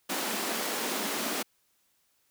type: high-pass noise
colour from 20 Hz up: pink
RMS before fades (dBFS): -32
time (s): 0.09-1.43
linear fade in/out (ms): 10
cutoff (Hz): 200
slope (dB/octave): 48
effects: white hiss -71 dBFS RMS until 2.3 s